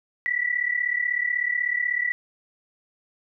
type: tone pair together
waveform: sine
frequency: 1939.3 / 1975.5 Hz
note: B6 / B6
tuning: -32 / 0 cents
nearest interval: unison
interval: 32 cents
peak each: -25 dBFS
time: 0.26-2.12 s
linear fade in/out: 0 ms
effects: none